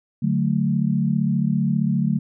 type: chord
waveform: sine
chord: D major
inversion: none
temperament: equal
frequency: 146.83 / 185 / 220 Hz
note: D3 / F#3 / A3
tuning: 0 / 0 / 0 cents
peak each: -22 dBFS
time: 0.22-2.19 s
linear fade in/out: 10 ms
effects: none